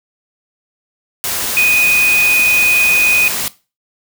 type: tone in noise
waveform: sine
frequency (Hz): 2487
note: D#7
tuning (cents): -1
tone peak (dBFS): -9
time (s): 1.57-3.28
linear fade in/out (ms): 0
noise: white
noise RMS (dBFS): -19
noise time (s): 1.24-3.48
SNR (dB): +7
effects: noise-tail reverb RT60 0.3 s tail -18 dB re dry